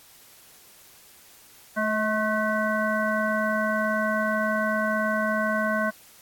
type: harmonic tone with a mistuned harmonic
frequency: 216.5 Hz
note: A3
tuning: 28 cents flat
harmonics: 1 / 3 / 5 / 7 / 9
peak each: -28 / -27 / -30 / -27 / -36 dBFS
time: 1.76-5.91 s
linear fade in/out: 20 ms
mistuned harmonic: 3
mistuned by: -26 cents
effects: white hiss -52 dBFS RMS until 6.21 s + AAC 64 kbps